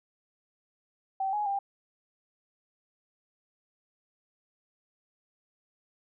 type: tone with pitch steps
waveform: sine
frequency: 772 / 836 / 795 Hz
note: G5 / G#5 / G5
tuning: -27 / +11 / +24 cents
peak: -27 dBFS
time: 1.2-1.59 s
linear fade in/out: 5 ms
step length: 130 ms
effects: none